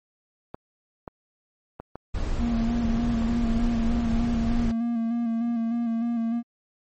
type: clicks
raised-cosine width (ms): 1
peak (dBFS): -21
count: 5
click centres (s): 0.545 / 1.078 / 1.8 / 1.956 / 3.222
type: noise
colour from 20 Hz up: brown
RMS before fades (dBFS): -27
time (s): 2.14-4.72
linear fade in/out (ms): 10
type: tone with vibrato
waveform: triangle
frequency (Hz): 232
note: A#3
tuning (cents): -8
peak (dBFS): -21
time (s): 2.38-6.43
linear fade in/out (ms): 50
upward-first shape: square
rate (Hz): 3.3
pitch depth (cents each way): 28
effects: MP3 32 kbps